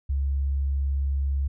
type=tone; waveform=sine; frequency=69 Hz; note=C#2; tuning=7 cents flat; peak=-22 dBFS; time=0.09-1.48 s; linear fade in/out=10 ms; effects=none